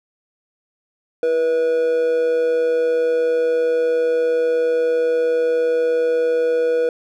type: tone with amplitude modulation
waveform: triangle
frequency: 486.3 Hz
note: B4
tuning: 27 cents flat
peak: -11 dBFS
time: 1.23-6.89 s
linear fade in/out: 2 ms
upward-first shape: sine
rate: 157 Hz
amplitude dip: 45%
effects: none